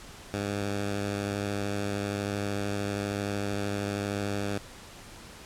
10% pulse tone with vibrato, 101.1 Hz, G#2, 46 cents flat, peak -21 dBFS, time 0.34-4.58 s, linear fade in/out 0 ms, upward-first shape triangle, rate 13 Hz, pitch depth 18 cents each way, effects pink hiss -47 dBFS RMS until 5.45 s + low-pass 10000 Hz 12 dB/octave

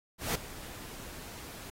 pink noise with ADSR envelope, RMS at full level -30 dBFS, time 0.18-1.7 s, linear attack 170 ms, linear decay 8 ms, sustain -16 dB, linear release 6 ms, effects AAC 48 kbps

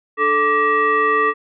sine tone with frequency modulation, 1170 Hz, D6, 7 cents flat, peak -13 dBFS, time 0.17-1.34 s, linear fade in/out 50 ms, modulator 733 Hz, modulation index 1.1, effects none

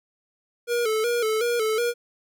square tone with vibrato, 456.1 Hz, A#4, 38 cents flat, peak -22 dBFS, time 0.67-1.94 s, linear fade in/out 50 ms, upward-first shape square, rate 2.7 Hz, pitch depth 78 cents each way, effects none

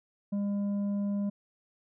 sine tone with tanh clipping, 202 Hz, G#3, 48 cents flat, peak -29 dBFS, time 0.32-1.3 s, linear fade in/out 10 ms, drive 6 dB, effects none

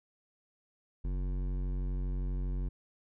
triangle tone with hard clipping, 46.25 Hz, F#1, in tune, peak -33 dBFS, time 1.04-2.69 s, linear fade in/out 10 ms, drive 17 dB, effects none

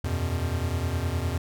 square chord, E suspended second, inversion none, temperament equal with one note detuned, 82.41 / 92.23 / 123.47 Hz, E2 / F#2 / B2, 0 / -5 / 0 cents, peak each -29 / -31 / -33 dBFS, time 0.04-1.38 s, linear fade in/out 5 ms, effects none

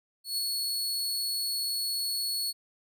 sawtooth tone with ADSR envelope, 4383 Hz, C#8, 20 cents flat, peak -24 dBFS, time 0.24-2.53 s, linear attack 140 ms, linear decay 9 ms, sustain -2 dB, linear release 35 ms, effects none

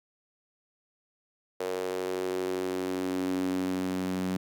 sawtooth tone with high-pass filter sweep, 92.5 Hz, F#2, in tune, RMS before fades -31 dBFS, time 1.6-4.37 s, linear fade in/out 5 ms, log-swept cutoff 460 to 210 Hz, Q 4.5, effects none

